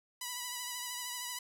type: tone with vibrato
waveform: 5% pulse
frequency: 984 Hz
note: B5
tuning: 7 cents flat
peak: -26 dBFS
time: 0.21-1.39 s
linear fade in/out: 5 ms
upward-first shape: triangle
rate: 13 Hz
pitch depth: 37 cents each way
effects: none